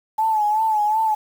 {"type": "tone with vibrato", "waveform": "sine", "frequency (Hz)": 861, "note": "A5", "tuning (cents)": -38, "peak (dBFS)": -16, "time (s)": [0.18, 1.15], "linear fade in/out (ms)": 10, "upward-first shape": "sine", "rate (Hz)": 2.7, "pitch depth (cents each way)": 57, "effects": ["7-bit"]}